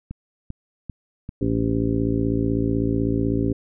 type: click train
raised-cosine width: 5 ms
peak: -19 dBFS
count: 4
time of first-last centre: 0.11-1.291 s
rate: 2.54 Hz
type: harmonic tone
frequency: 56 Hz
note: A1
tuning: 31 cents sharp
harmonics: 1 / 2 / 3 / 4 / 5 / 6 / 7 / 9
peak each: -29 / -25 / -31 / -28 / -23 / -35 / -27 / -35 dBFS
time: 1.41-3.53 s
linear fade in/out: 5 ms
effects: none